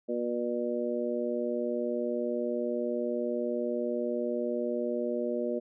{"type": "harmonic tone", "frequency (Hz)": 120, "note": "B2", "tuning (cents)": -49, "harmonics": [2, 3, 4, 5], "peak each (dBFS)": [-34, -34, -34, -34], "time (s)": [0.08, 5.6], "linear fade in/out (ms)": 20, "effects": []}